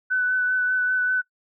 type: tone with vibrato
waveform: sine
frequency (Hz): 1500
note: F#6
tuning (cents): +23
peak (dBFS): -19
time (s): 0.1-1.22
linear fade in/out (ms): 20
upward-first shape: sine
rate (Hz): 5.1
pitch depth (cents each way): 16
effects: noise-tail reverb RT60 0.1 s tail -23 dB re dry